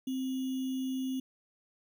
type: tone with sample-and-hold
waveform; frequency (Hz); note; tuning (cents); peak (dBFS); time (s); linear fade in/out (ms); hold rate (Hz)
sine; 261.6; C4; 0; -31; 0.07-1.2; 5; 3150
effects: none